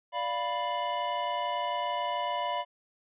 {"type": "chord", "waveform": "square", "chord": "B diminished", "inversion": "first", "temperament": "equal", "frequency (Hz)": [587.3, 698.5, 987.8], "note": ["D5", "F5", "B5"], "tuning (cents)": [0, 0, 0], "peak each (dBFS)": [-37, -35, -32], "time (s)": [0.12, 2.65], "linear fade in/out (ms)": 50, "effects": ["resampled to 8000 Hz"]}